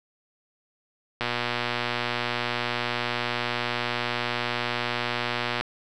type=click train; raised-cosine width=0.3 ms; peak=-10 dBFS; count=529; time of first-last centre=1.21-5.61 s; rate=120 Hz; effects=none